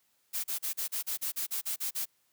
blue noise bursts, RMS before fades -33 dBFS, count 12, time 0.33-2.057 s, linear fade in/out 20 ms, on 110 ms, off 37 ms, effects white hiss -72 dBFS RMS until 2.32 s + high-pass 80 Hz 12 dB/octave

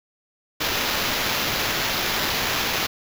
blue noise with sample-and-hold, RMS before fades -24 dBFS, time 0.6-2.87 s, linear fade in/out 10 ms, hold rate 8820 Hz, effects none

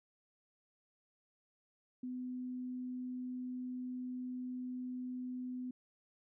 sine tone, 251.7 Hz, B3, 33 cents sharp, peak -39 dBFS, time 2.03-5.71 s, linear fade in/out 5 ms, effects none

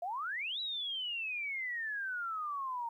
sine exponential two-way sweep, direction up then down, 661 to 3951 to 916 Hz, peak -35 dBFS, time 0.02-2.89 s, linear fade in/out 5 ms, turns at 0.6 s, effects 12-bit

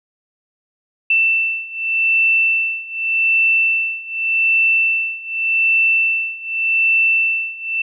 sine beating tone pair, 2670 / 2670.85 Hz, E7 / E7, +22 / +22 cents, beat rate 0.85 Hz, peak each -18 / -16 dBFS, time 1.1-7.82 s, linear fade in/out 5 ms, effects none

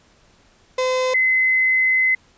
35% pulse / sine tone pair in turn, 512 / 2044 Hz, C5 / C7, -38 / -41 cents, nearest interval 2 octaves, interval 2397 cents, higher second, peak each -16 / -14 dBFS, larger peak second, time 0.78-1.14 / 1.14-2.15 s, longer second, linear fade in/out 5 ms, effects pink hiss -55 dBFS RMS until 2.37 s + resampled to 16000 Hz

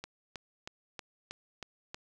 click train, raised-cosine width 0.2 ms, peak -23 dBFS, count 7, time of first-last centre 0.04-1.945 s, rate 3.15 Hz, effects none

